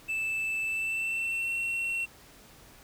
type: tone with pitch glide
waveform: triangle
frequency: 2637 to 2719 Hz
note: E7 to F7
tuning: 0 to -47 cents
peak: -27 dBFS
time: 0.08-2.06 s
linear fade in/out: 20 ms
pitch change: +53 cents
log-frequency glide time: 0.65-1.58 s
effects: pink hiss -54 dBFS RMS until 2.83 s